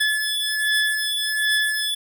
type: beating tone pair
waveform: 25% pulse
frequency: 1721 / 1722.3 Hz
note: A6 / A6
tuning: -39 / -37 cents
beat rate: 1.3 Hz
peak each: -19 dBFS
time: 0-1.95 s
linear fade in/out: 10 ms
effects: none